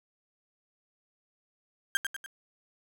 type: tone with echo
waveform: 35% pulse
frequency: 1594 Hz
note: G6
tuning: 28 cents sharp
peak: -22 dBFS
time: 1.95-1.97 s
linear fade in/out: 0 ms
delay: 97 ms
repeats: 3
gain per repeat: -6 dB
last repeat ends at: 2.261 s
effects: none